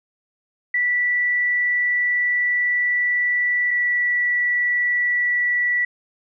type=tone pair in turn; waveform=sine; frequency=1962 / 1953.5 Hz; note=B6 / B6; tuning=-12 / -19 cents; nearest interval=unison; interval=7 cents; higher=first; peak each=-17 dBFS; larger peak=neither; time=0.74-3.71 / 3.71-5.85 s; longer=first; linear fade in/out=5 ms; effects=none